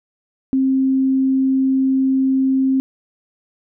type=tone; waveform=sine; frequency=265.3 Hz; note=C4; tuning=24 cents sharp; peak=-13 dBFS; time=0.53-2.8 s; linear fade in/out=0 ms; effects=none